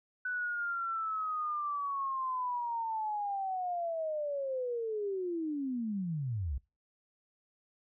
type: linear sweep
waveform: sine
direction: down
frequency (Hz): 1497 to 58.7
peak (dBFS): -32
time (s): 0.25-6.58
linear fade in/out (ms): 5
effects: noise-tail reverb RT60 0.3 s tail -24 dB re dry